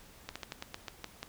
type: slowing click train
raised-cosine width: 0.2 ms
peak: -21 dBFS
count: 9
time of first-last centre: 0.29-1.23 s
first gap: 66 ms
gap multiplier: 1.16
effects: pink hiss -56 dBFS RMS until 1.28 s